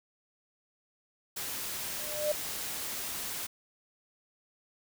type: noise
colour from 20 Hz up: white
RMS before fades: -37 dBFS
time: 1.36-3.47 s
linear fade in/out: 10 ms
type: tone with exponential growth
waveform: sine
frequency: 601 Hz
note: D5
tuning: 40 cents sharp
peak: -24 dBFS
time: 1.86-2.32 s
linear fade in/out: 5 ms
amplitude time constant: 100 ms
effects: none